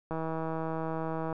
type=click train; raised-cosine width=1 ms; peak=-21 dBFS; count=197; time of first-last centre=0.11-1.327 s; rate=161 Hz; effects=none